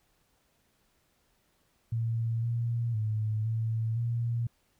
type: tone with pitch steps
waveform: sine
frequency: 114.6 / 117.4 / 108.2 / 112.5 / 117.6 Hz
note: A#2 / A#2 / A2 / A2 / A#2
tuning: -29 / +13 / -29 / +39 / +16 cents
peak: -27 dBFS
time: 1.92-4.47 s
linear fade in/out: 5 ms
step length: 510 ms
effects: pink hiss -71 dBFS RMS until 4.79 s